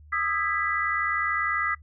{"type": "tone cluster", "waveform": "sine", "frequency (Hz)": [1231, 1311, 1642, 1978], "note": ["D#6", "E6", "G#6", "B6"], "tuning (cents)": [-19, -10, -20, 2], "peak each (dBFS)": [-29, -30, -32, -28], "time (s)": [0.12, 1.75], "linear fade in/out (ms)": 10, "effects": ["noise-tail reverb RT60 0.1 s tail -19 dB re dry", "added 75 Hz sine -47 dBFS peak until 1.82 s"]}